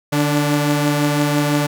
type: tone pair together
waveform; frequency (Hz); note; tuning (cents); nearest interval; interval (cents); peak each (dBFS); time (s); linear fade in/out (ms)
sawtooth; 148.42 / 290.9; D3 / D4; +19 / -16; octave; 1165; -14; 0.12-1.67; 10
effects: none